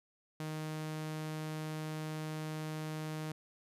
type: tone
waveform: sawtooth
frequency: 155.56 Hz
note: D#3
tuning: in tune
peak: -34 dBFS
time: 0.4-3.32 s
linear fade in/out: 2 ms
effects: resampled to 32000 Hz